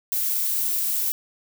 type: noise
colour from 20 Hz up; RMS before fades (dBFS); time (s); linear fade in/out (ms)
violet; -24; 0.12-1.12; 0
effects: none